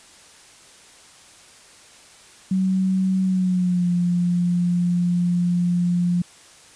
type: tone with pitch glide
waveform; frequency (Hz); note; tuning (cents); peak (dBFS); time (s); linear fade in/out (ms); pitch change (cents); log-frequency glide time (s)
sine; 188.4 to 175.78; F#3 to F3; +32 to +12; -17; 2.51-6.22; 5; -120; 3.22-3.89
effects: white hiss -48 dBFS RMS until 6.75 s + resampled to 22050 Hz